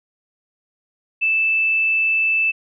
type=tone; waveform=sine; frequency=2637 Hz; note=E7; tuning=in tune; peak=-15 dBFS; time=1.21-2.52 s; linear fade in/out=20 ms; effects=none